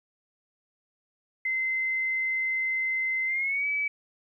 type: tone with pitch glide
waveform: sine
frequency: 2065 to 2291 Hz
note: C7 to D7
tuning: -23 to -44 cents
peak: -25 dBFS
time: 1.45-3.88 s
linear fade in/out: 5 ms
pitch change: +179 cents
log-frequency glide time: 3.26-3.67 s
effects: 11-bit